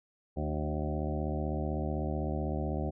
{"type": "harmonic tone with a mistuned harmonic", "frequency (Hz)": 75.9, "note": "D#2", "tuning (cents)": -42, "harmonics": [1, 2, 3, 4, 5, 7, 8, 9, 10], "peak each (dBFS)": [-34, -37, -39, -40, -41, -42, -43, -44, -44], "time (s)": [0.36, 2.91], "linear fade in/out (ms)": 20, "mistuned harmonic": 3, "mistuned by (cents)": -35, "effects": []}